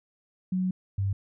sine tone pair in turn, 185 / 98.23 Hz, F#3 / G2, 0 / +4 cents, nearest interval major seventh, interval 1096 cents, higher first, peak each -24 dBFS, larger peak neither, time 0.52-0.71 / 0.98-1.13 s, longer first, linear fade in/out 5 ms, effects none

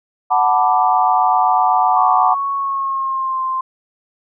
sine chord, B minor seventh, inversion second, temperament equal, 740 / 880 / 987.8 / 1174.7 Hz, F#5 / A5 / B5 / D6, 0 / 0 / 0 / 0 cents, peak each -15 / -17 / -18 / -18 dBFS, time 0.3-2.35 s, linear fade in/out 20 ms
sine tone with pitch glide, 1108.7 to 1046.5 Hz, C#6 to C6, 0 to 0 cents, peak -17 dBFS, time 1.96-3.61 s, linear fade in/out 5 ms, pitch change -100 cents, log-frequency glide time 2.55-3.41 s
effects none

